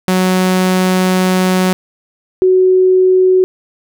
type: tone pair in turn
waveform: sawtooth / sine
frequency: 185 / 371.7 Hz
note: F#3 / F#4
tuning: 0 / +8 cents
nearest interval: octave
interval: 1208 cents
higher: second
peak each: -6 dBFS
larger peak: neither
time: 0.08-1.73 / 2.42-3.44 s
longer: first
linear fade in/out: 0 ms
effects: none